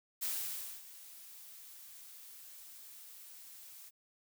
blue noise with ADSR envelope, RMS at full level -36 dBFS, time 0.21-3.91 s, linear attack 19 ms, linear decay 590 ms, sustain -17 dB, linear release 34 ms, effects none

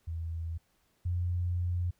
sine tone pair in turn, 82.41 / 88.25 Hz, E2 / F2, 0 / +19 cents, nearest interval minor second, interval 119 cents, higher second, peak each -33 / -28 dBFS, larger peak second, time 0.07-0.58 / 1.05-1.91 s, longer second, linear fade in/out 10 ms, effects pink hiss -72 dBFS RMS until 1.99 s

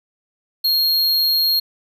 square tone, 4254 Hz, C8, 28 cents sharp, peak -15 dBFS, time 0.64-1.6 s, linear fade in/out 10 ms, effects none

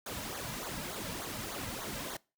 pink noise with flanger, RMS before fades -40 dBFS, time 0.06-2.17 s, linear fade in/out 5 ms, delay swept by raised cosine 0.37 to 2.77 ms, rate 3.4 Hz, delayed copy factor -0.8, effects noise-tail reverb RT60 0.3 s tail -24 dB re dry

